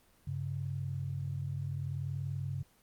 sine tone pair together, 98 / 138.59 Hz, G2 / C#3, 0 / 0 cents, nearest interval tritone, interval 600 cents, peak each -38 / -36 dBFS, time 0.27-2.63 s, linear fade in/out 5 ms, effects pink hiss -66 dBFS RMS until 2.82 s + Opus 24 kbps

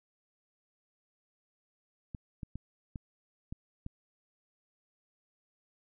clicks, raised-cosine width 5 ms, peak -27 dBFS, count 6, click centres 2.148 / 2.432 / 2.556 / 2.958 / 3.525 / 3.864 s, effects none

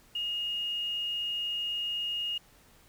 sine tone with quantisation, 2856 Hz, F7, 38 cents sharp, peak -30 dBFS, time 0.15-2.38 s, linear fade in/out 5 ms, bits 9, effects pink hiss -60 dBFS RMS until 2.88 s

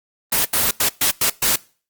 white noise bursts at uneven times, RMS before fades -17 dBFS, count 6, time 0.32-0.45 / 0.53-0.71 / 0.8-0.89 / 1.01-1.11 / 1.21-1.3 / 1.42-1.56 s, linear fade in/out 5 ms, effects noise-tail reverb RT60 0.4 s tail -23 dB re dry + Opus 24 kbps

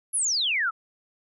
sine exponential sweep, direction down, 11360 to 1250 Hz, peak -22 dBFS, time 0.13-0.71 s, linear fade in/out 20 ms, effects none

